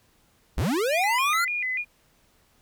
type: linear sweep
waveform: square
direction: up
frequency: 33 to 1442 Hz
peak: -23 dBFS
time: 0.57-1.45 s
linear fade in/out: 10 ms
type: tone with vibrato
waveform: sine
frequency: 2217 Hz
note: C#7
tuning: in tune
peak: -25 dBFS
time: 0.89-1.85 s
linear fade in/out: 50 ms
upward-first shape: square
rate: 3.4 Hz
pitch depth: 160 cents each way
effects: pink hiss -63 dBFS RMS until 2.61 s